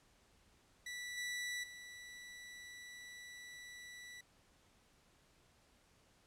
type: tone with level steps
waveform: sawtooth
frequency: 1963 Hz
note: B6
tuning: 11 cents flat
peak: -40 / -36 / -47 dBFS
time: 0.86-4.21 s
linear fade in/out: 5 ms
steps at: 1.17 / 1.63 s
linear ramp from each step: 10 ms
effects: pink hiss -70 dBFS RMS until 6.26 s + low-pass 10000 Hz 12 dB/octave